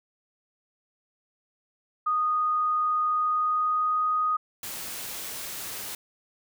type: tone with pitch glide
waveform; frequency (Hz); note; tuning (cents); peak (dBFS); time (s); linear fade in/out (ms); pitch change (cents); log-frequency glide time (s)
sine; 1237 to 1245.6; D#6 to D#6; -10 to +2; -22; 2.06-4.37; 10; +12; 3.15-4.05
type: noise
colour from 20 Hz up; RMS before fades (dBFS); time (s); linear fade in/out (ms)
white; -36; 4.63-5.95; 2
effects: none